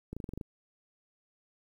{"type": "clicks", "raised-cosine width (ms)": 3, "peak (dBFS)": -26, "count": 8, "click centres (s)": [0.13, 0.166, 0.202, 0.242, 0.291, 0.336, 0.376, 0.412], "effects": ["10-bit"]}